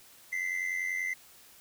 triangle tone pair together, 1982.7 / 2073 Hz, B6 / C7, +6 / -17 cents, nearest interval minor second, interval 77 cents, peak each -34 / -30 dBFS, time 0.32-1.14 s, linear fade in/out 10 ms, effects white hiss -56 dBFS RMS until 1.6 s

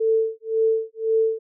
sine tone with tremolo, 445.3 Hz, A4, 21 cents sharp, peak -15 dBFS, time 0-1.39 s, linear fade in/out 10 ms, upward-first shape sine, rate 1.9 Hz, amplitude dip 100%, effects none

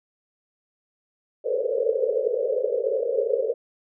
pink band-pass noise, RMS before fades -24 dBFS, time 1.44-3.54 s, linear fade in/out 20 ms, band 430 to 560 Hz, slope 96 dB/octave, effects none

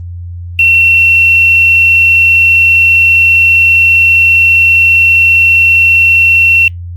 sine tone with quantisation, 2715 Hz, F7, 50 cents flat, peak -3 dBFS, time 0.59-6.68 s, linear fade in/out 2 ms, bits 5, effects added 87 Hz sine -20 dBFS peak until 6.96 s + Opus 32 kbps

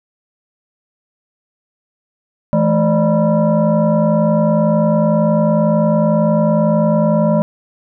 sine tone with frequency modulation, 216.5 Hz, A3, 28 cents flat, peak -10 dBFS, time 2.53-7.42 s, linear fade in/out 0 ms, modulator 382 Hz, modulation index 1.4, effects none

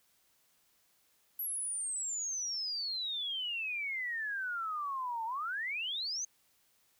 sine exponential two-way sweep, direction down then up, 11810 to 880 to 6440 Hz, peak -34 dBFS, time 1.39-6.25 s, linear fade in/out 5 ms, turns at 5.25 s, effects white hiss -71 dBFS RMS until 6.99 s

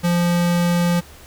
square tone, 173.8 Hz, F3, 8 cents flat, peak -16 dBFS, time 0.03-1.01 s, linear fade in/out 20 ms, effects added 73 Hz sine -45 dBFS peak until 1.26 s + pink hiss -44 dBFS RMS until 1.26 s

